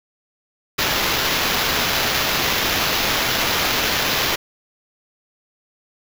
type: noise with sample-and-hold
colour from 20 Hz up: violet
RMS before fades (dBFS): -20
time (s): 0.78-4.36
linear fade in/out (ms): 10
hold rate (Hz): 8820
effects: none